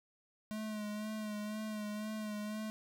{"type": "tone with vibrato", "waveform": "square", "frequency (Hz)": 212.8, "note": "G#3", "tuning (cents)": 42, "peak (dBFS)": -39, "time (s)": [0.51, 2.7], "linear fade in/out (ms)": 0, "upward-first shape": "sine", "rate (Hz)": 2, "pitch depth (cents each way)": 32, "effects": []}